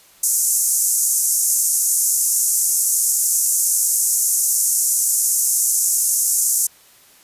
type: band-pass noise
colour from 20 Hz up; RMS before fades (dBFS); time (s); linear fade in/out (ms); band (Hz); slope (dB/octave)
pink; -18; 0.23-6.67; 5; 6300 to 13000; 48
effects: white hiss -50 dBFS RMS until 7.23 s + resampled to 32000 Hz